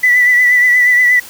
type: tone with vibrato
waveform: triangle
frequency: 1975.5 Hz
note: B6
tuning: in tune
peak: -3 dBFS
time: 0.03-1.2 s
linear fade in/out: 10 ms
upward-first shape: triangle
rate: 8.4 Hz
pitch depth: 37 cents each way
effects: tanh soft clip ceiling -4 dBFS + white hiss -34 dBFS RMS until 1.29 s